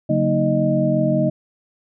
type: tone cluster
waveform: sine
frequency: 142.1 / 185.4 / 230.9 / 311.3 / 618 Hz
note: C#3 / F#3 / A#3 / D#4 / D#5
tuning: +43 / +4 / -16 / +1 / -12 cents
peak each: -21 / -23 / -22 / -23 / -20 dBFS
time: 0.09-1.3 s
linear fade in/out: 10 ms
effects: none